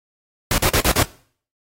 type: noise bursts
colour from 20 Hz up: pink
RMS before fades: -17 dBFS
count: 5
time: 0.51-1.029 s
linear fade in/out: 2 ms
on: 71 ms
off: 41 ms
effects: noise-tail reverb RT60 0.5 s tail -20 dB re dry + AAC 48 kbps